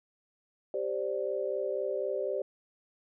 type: chord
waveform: sine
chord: G suspended fourth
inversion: none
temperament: equal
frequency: 392 / 523.3 / 587.3 Hz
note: G4 / C5 / D5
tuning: 0 / 0 / 0 cents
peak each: -34 dBFS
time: 0.74-2.42 s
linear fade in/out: 2 ms
effects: none